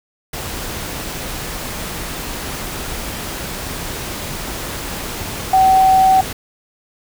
sine tone in noise, 760 Hz, F#5, 46 cents sharp, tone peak -8 dBFS, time 5.53-6.21 s, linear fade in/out 5 ms, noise pink, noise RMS -26 dBFS, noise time 0.33-6.33 s, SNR +15 dB, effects none

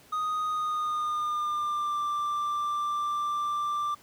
triangle tone with pitch glide, 1244.5 to 1180.1 Hz, D#6 to D6, 0 to +8 cents, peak -25 dBFS, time 0.12-3.95 s, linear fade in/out 10 ms, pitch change -92 cents, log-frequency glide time 0.47-2 s, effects pink hiss -56 dBFS RMS until 4.02 s + high-pass 80 Hz 12 dB/octave

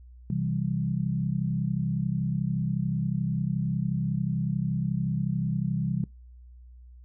sine chord, C major, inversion none, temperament equal, 130.81 / 164.81 / 196 Hz, C3 / E3 / G3, 0 / 0 / 0 cents, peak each -29 / -29 / -31 dBFS, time 0.3-6.04 s, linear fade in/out 2 ms, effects noise-tail reverb RT60 0.2 s tail -23 dB re dry + added 61 Hz sine -46 dBFS peak until 7.04 s

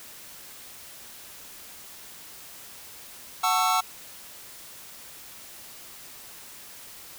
square chord, F# minor seventh, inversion none, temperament just, 740 / 888 / 1110 / 1332 Hz, F#5 / A5 / C#6 / E6, 0 / +16 / +2 / +18 cents, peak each -27 / -29 / -29 / -26 dBFS, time 3.43-3.81 s, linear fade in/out 10 ms, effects white hiss -45 dBFS RMS until 7.18 s

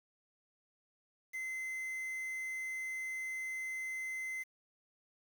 triangle tone with quantisation, 2060 Hz, C7, 28 cents flat, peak -36 dBFS, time 1.33-4.44 s, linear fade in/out 20 ms, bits 9, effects none

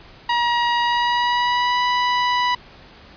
sawtooth tone with pitch glide, 953 to 985.5 Hz, A#5 to B5, +38 to -4 cents, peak -13 dBFS, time 0.29-2.55 s, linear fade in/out 5 ms, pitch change +58 cents, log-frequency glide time 0.82-1.82 s, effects pink hiss -45 dBFS RMS until 3.16 s + resampled to 11025 Hz

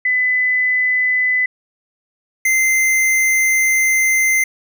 sine / square tone pair in turn, 2006 / 2077 Hz, B6 / C7, +26 / -13 cents, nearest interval minor second, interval 61 cents, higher second, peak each -13 / -13 dBFS, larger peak neither, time 0.05-1.46 / 2.45-4.44 s, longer second, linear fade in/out 5 ms, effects none

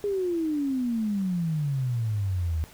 sine exponential sweep, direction down, 415.3 to 76.5 Hz, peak -24 dBFS, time 0.04-2.64 s, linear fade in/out 0 ms, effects pink hiss -51 dBFS RMS until 2.73 s

